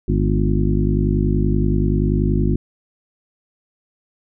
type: harmonic tone with a mistuned harmonic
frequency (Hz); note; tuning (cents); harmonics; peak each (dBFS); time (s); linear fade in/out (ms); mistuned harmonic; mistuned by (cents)
50.5; G#1; -48; 1 / 2 / 3 / 4 / 5 / 6 / 7; -19 / -22 / -21 / -24 / -24 / -27 / -25; 0.08-2.56; 5; 4; +74
effects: none